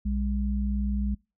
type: tone pair together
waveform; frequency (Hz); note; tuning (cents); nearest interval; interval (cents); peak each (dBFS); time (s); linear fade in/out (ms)
sine; 60.47 / 203.6; B1 / G#3; -36 / -34; octave + major sixth; 2102; -26 / -29; 0.05-1.15; 10
effects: noise-tail reverb RT60 0.3 s tail -26 dB re dry

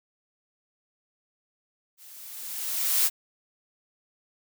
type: noise with level ramp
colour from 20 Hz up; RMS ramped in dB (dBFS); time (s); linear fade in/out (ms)
blue; -50 to -20; 1.97-3.1; 50
effects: none

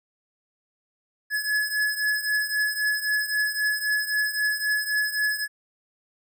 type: beating tone pair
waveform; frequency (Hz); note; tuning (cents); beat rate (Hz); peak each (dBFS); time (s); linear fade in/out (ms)
square; 1701 / 1704.8; G#6 / G#6; +41 / +45; 3.8; -25 / -29; 1.3-5.48; 50
effects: none

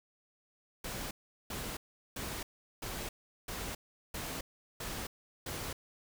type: noise bursts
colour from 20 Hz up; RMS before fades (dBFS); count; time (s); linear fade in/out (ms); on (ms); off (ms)
pink; -40; 8; 0.84-5.73; 5; 270; 390
effects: none

